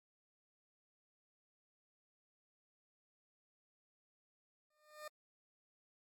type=tone with exponential growth; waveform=20% pulse; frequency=606 Hz; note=D#5; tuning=46 cents flat; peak=-39 dBFS; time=4.7-5.08 s; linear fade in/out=5 ms; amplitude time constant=81 ms; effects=AAC 64 kbps